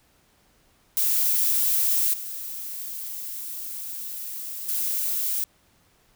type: noise with level steps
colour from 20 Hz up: violet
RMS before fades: -22 / -34 / -26 dBFS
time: 0.97-5.44 s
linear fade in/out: 0 ms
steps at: 2.13 / 4.68 s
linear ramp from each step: 10 ms
effects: pink hiss -62 dBFS RMS until 6.15 s